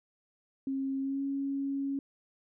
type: tone with pitch glide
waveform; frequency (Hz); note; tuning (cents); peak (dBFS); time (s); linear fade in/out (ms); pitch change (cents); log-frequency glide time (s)
sine; 270 to 276; C#4 to C#4; -45 to -7; -30; 0.67-1.99; 2; +38; 1.01-1.22
effects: none